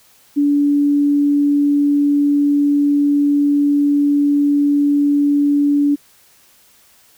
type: tone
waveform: sine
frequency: 287.9 Hz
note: D4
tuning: 34 cents flat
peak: -11 dBFS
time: 0.36-5.96 s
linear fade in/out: 20 ms
effects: white hiss -51 dBFS RMS until 7.17 s